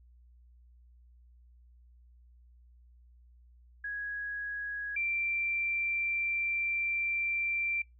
sine tone pair in turn, 1661.2 / 2355 Hz, G#6 / D7, 0 / +4 cents, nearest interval tritone, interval 604 cents, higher second, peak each -34 / -29 dBFS, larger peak second, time 3.84-4.96 / 4.96-7.82 s, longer second, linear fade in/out 5 ms, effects noise-tail reverb RT60 0.2 s tail -26 dB re dry + added 60 Hz sine -56 dBFS peak until 7.99 s

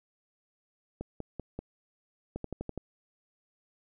two click trains, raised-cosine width 2 ms, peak -23 / -22 dBFS, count 4 / 6, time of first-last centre 1.01-1.59 / 2.36-2.777 s, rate 5.17 / 12 Hz, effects none

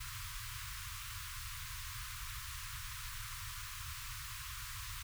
pink band-stop noise, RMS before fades -45 dBFS, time 0-5.03 s, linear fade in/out 10 ms, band 130 to 1000 Hz, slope 96 dB/octave, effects none

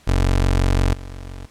25% pulse tone with level steps, 45.78 Hz, F#1, 18 cents flat, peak -11 / -28 dBFS, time 0.07-1.46 s, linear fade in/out 10 ms, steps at 0.93 s, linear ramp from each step 5 ms, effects pink hiss -52 dBFS RMS until 1.5 s + low-pass 10000 Hz 12 dB/octave

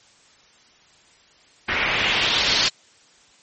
white noise with low-pass filter sweep, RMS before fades -21 dBFS, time 1.68-2.69 s, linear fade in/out 10 ms, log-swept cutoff 2000 to 4800 Hz, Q 2.2, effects white hiss -54 dBFS RMS until 3.42 s + MP3 32 kbps

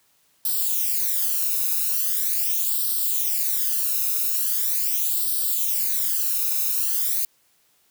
violet noise with flanger, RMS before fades -23 dBFS, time 0.45-7.25 s, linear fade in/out 2 ms, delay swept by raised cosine 0.22 to 0.78 ms, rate 0.41 Hz, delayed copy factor +0.85, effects white hiss -63 dBFS RMS until 7.9 s + high-pass 60 Hz 12 dB/octave

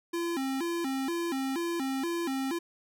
square tone with vibrato, 301.8 Hz, D4, 47 cents sharp, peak -30 dBFS, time 0.13-2.59 s, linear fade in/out 10 ms, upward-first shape square, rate 2.1 Hz, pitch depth 210 cents each way, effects none

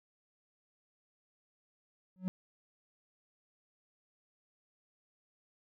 triangle tone with exponential growth, 185 Hz, F#3, in tune, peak -26 dBFS, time 2.16-2.28 s, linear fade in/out 0 ms, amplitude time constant 25 ms, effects none

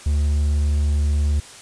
triangle tone, 73.42 Hz, D2, in tune, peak -14 dBFS, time 0.06-1.4 s, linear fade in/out 5 ms, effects white hiss -41 dBFS RMS until 1.61 s + resampled to 22050 Hz

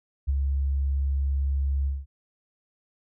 sine tone with ADSR envelope, 68.9 Hz, C#2, 10 cents flat, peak -19 dBFS, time 0.27-2.06 s, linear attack 23 ms, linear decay 24 ms, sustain -3 dB, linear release 200 ms, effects none

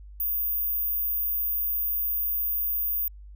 sine tone, 14917 Hz, A#9, in tune, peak -22 dBFS, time 0.2-3.08 s, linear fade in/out 2 ms, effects tanh soft clip ceiling -23 dBFS + added 50 Hz sine -42 dBFS peak until 3.35 s

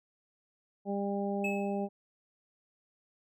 harmonic tone, 200 Hz, G3, 35 cents sharp, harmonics 1 / 2 / 3 / 4, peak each -33 / -36 / -38 / -39 dBFS, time 0.85-1.89 s, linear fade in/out 50 ms
triangle tone with exponential decay, 2587 Hz, E7, 33 cents flat, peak -29 dBFS, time 1.44-1.87 s, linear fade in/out 5 ms, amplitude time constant 93 ms
effects none

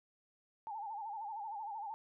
sine tone with vibrato, 852 Hz, G#5, 44 cents sharp, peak -40 dBFS, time 0.67-1.94 s, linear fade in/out 0 ms, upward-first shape sine, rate 13 Hz, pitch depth 110 cents each way, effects none

